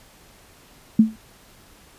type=tone with exponential decay; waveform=sine; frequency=220 Hz; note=A3; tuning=in tune; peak=-6 dBFS; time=0.99-1.16 s; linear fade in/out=5 ms; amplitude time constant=36 ms; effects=pink hiss -51 dBFS RMS until 1.98 s + resampled to 32000 Hz